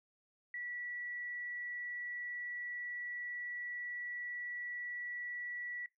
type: tone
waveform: sine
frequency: 1947 Hz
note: B6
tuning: 25 cents flat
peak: -40 dBFS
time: 0.54-5.86 s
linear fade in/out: 2 ms
effects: noise-tail reverb RT60 0.2 s tail -21 dB re dry